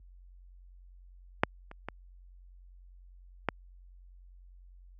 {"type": "clicks", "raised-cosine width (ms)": 0.5, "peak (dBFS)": [-6, -30, -21, -11], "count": 4, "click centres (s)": [1.435, 1.714, 1.886, 3.487], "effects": ["added 45 Hz sine -45 dBFS peak until 4.99 s", "high-pass 60 Hz 12 dB/octave"]}